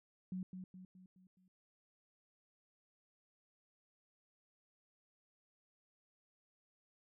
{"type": "tone with echo", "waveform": "sine", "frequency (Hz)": 185, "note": "F#3", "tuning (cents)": 0, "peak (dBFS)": -39, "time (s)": [0.32, 0.43], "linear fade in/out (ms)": 2, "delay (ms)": 210, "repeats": 5, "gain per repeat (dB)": -6, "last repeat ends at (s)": 1.48, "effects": []}